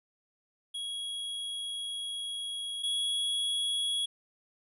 square tone pair in turn, 3318 / 3339 Hz, G#7 / G#7, -2 / +9 cents, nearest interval unison, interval 11 cents, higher second, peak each -35 / -29 dBFS, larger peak second, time 0.74-2.83 / 2.83-4.06 s, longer first, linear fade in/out 10 ms, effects resampled to 24000 Hz

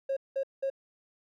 triangle tone bursts, 542 Hz, C#5, 39 cents flat, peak -24 dBFS, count 3, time 0.09-0.701 s, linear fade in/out 10 ms, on 77 ms, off 190 ms, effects tanh soft clip ceiling -24 dBFS

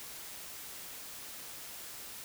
silence, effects white hiss -46 dBFS RMS until 2.24 s

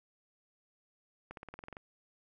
accelerating click train, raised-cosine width 0.5 ms, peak -30 dBFS, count 10, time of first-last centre 1.31-1.768 s, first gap 62 ms, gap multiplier 0.95, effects none

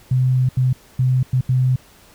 sine tone bursts at uneven times, 128.3 Hz, C3, 34 cents flat, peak -13 dBFS, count 5, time 0.11-0.49 / 0.57-0.73 / 0.99-1.23 / 1.33-1.41 / 1.49-1.76 s, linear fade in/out 5 ms, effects pink hiss -49 dBFS RMS until 2.14 s

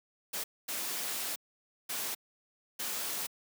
white noise bursts at uneven times, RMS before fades -36 dBFS, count 4, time 0.33-0.44 / 0.68-1.36 / 1.89-2.15 / 2.79-3.27 s, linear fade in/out 10 ms, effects high-pass 200 Hz 12 dB/octave

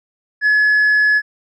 sine tone with tanh clipping, 1702 Hz, G#6, 42 cents sharp, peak -11 dBFS, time 0.41-1.22 s, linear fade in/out 50 ms, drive 1 dB, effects none

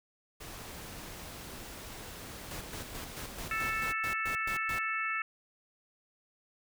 pink noise, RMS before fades -45 dBFS, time 0.4-3.93 s, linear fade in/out 10 ms
pink noise bursts, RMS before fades -42 dBFS, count 11, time 2.51-4.788 s, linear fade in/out 2 ms, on 98 ms, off 120 ms
harmonic tone, 440.6 Hz, A4, 2 cents sharp, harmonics 3 / 4 / 5 / 6, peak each -35 / -36 / -37 / -38 dBFS, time 3.51-5.22 s, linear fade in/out 2 ms
effects none

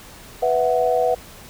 sine chord, B suspended fourth, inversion none, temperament equal, 493.9 / 659.3 / 740 Hz, B4 / E5 / F#5, 0 / 0 / 0 cents, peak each -19 / -21 / -21 dBFS, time 0.42-1.15 s, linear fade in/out 10 ms, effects pink hiss -42 dBFS RMS until 1.49 s

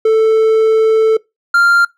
triangle tone pair in turn, 441.5 / 1392 Hz, A4 / F6, +6 / -6 cents, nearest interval octave + minor sixth, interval 1988 cents, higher second, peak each -5 dBFS, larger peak neither, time 0.05-1.17 / 1.54-1.85 s, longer first, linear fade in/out 5 ms, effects noise-tail reverb RT60 0.2 s tail -23 dB re dry

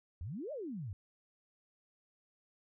sine exponential two-way sweep, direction up then down, 73.42 to 640 to 87.6 Hz, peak -39 dBFS, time 0.21-0.93 s, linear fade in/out 0 ms, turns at 0.52 s, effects none

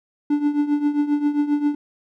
triangle tone with tremolo, 292.6 Hz, D4, 6 cents flat, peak -12 dBFS, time 0.3-1.75 s, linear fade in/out 5 ms, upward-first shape triangle, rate 7.5 Hz, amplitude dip 80%, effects none

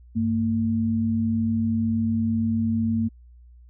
sine tone pair together, 98 / 226.6 Hz, G2 / A#3, 0 / -49 cents, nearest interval octave + minor third, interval 1451 cents, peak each -27 / -21 dBFS, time 0.15-3.09 s, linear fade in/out 20 ms, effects added 60 Hz sine -46 dBFS peak until 3.69 s

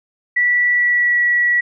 sine tone with pitch glide, 1955 to 1935.9 Hz, B6 to B6, -18 to -35 cents, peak -12 dBFS, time 0.36-1.61 s, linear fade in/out 10 ms, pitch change -17 cents, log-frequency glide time 0.72-1.19 s, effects none

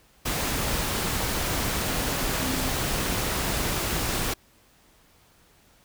sine tone in noise, 259.2 Hz, C4, 16 cents flat, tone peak -31 dBFS, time 2.41-2.71 s, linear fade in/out 10 ms, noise pink, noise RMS -27 dBFS, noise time 0.25-4.34 s, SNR -7 dB, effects pink hiss -59 dBFS RMS until 5.84 s

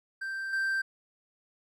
triangle tone with level steps, 1568 Hz, G6, in tune, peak -31 / -25 dBFS, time 0.21-0.82 s, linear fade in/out 10 ms, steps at 0.53 s, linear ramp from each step 2 ms, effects none

